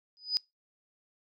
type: tone with exponential growth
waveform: sine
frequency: 4978 Hz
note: D#8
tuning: in tune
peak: -21 dBFS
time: 0.17-0.37 s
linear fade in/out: 0 ms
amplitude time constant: 43 ms
effects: noise-tail reverb RT60 0.2 s tail -24 dB re dry